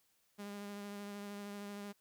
sawtooth tone with vibrato, 203.2 Hz, G#3, 38 cents flat, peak -40 dBFS, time 0.38-1.93 s, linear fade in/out 20 ms, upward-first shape triangle, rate 13 Hz, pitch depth 20 cents each way, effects white hiss -75 dBFS RMS until 2 s

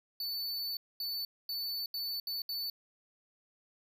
square tone bursts at uneven times, 4494 Hz, C#8, 23 cents sharp, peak -35 dBFS, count 6, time 0.2-0.77 / 1-1.25 / 1.49-1.86 / 1.94-2.2 / 2.27-2.42 / 2.49-2.7 s, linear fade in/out 2 ms, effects none

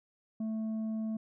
triangle tone with tanh clipping, 220 Hz, A3, in tune, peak -33 dBFS, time 0.4-1.17 s, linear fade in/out 5 ms, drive 9 dB, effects none

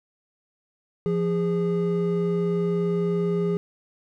triangle tone pair together, 172.38 / 410 Hz, F3 / G#4, -22 / -22 cents, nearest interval octave + minor third, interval 1500 cents, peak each -22 dBFS, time 1.06-3.57 s, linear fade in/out 0 ms, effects none

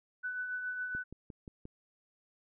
sine tone with tremolo, 1495 Hz, F#6, 17 cents sharp, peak -33 dBFS, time 0.23-1.04 s, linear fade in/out 20 ms, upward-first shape triangle, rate 7.2 Hz, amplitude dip 45%
click train, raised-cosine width 3 ms, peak -33 dBFS, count 5, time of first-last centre 0.95-1.654 s, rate 5.68 Hz
effects none

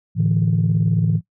sine chord, A suspended fourth, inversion none, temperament equal, 110 / 146.83 / 164.81 Hz, A2 / D3 / E3, 0 / 0 / 0 cents, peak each -18 / -21 / -17 dBFS, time 0.15-1.21 s, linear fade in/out 50 ms, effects noise-tail reverb RT60 0.1 s tail -20 dB re dry + tanh soft clip ceiling -8 dBFS

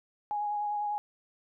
sine tone with vibrato, 830.6 Hz, G#5, in tune, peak -29 dBFS, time 0.31-0.98 s, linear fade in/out 0 ms, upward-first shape sine, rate 10 Hz, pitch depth 16 cents each way, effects none

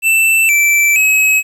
square tone with pitch steps, 2663 / 2331 / 2559 Hz, E7 / D7 / D#7, +17 / -14 / +48 cents, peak -9 dBFS, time 0.02-1.43 s, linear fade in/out 50 ms, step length 470 ms, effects 8-bit

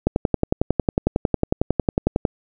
click train, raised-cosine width 2 ms, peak -3 dBFS, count 25, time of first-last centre 0.07-2.252 s, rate 11 Hz, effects none

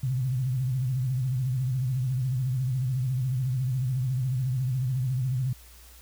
sine tone with vibrato, 128.6 Hz, C3, 30 cents flat, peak -24 dBFS, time 0.03-5.53 s, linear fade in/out 5 ms, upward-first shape sine, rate 14 Hz, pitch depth 98 cents each way, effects added 60 Hz sine -50 dBFS peak until 6.01 s + white hiss -53 dBFS RMS until 6.01 s

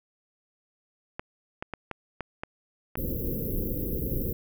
clicks, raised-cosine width 0.5 ms, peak -18 dBFS, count 7, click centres 1.195 / 1.625 / 1.737 / 1.913 / 2.207 / 2.435 / 2.955 s
pink band-stop noise, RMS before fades -30 dBFS, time 2.97-4.33 s, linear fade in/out 5 ms, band 530 to 12000 Hz, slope 96 dB/octave
effects none

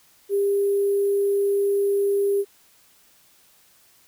sine tone with sample-and-hold, 400.1 Hz, G4, 35 cents sharp, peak -18 dBFS, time 0.29-2.45 s, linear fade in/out 50 ms, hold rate 11025 Hz, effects white hiss -57 dBFS RMS until 4.07 s

